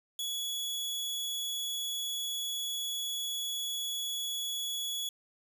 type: tone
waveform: sawtooth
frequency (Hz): 3382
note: G#7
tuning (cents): +31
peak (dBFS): -30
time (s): 0.19-5.09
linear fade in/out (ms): 2
effects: none